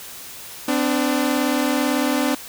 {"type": "tone pair together", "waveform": "sawtooth", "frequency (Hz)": [255.7, 293.7], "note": ["C4", "D4"], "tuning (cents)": [-40, 0], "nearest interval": "major second", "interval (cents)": 240, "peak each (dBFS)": -17, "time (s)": [0.68, 2.35], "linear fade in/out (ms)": 5, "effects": ["white hiss -37 dBFS RMS until 2.48 s"]}